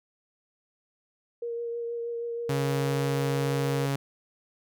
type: tone with vibrato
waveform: sine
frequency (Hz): 469.1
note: A#4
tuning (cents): +11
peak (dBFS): -30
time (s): 1.42-3.86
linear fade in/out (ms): 5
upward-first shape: triangle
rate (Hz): 6.3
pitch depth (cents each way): 17
type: tone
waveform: sawtooth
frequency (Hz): 138.3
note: C#3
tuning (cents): -4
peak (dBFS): -22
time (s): 2.49-3.96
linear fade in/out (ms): 5
effects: none